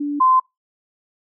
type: tone pair in turn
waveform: sine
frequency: 290 / 1033.4 Hz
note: D4 / C6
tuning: -22 / -22 cents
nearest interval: octave + minor seventh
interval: 2200 cents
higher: second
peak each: -20 / -11 dBFS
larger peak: second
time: 0-0.2 / 0.2-0.4 s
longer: neither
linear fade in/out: 10 ms
effects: noise-tail reverb RT60 0.2 s tail -25 dB re dry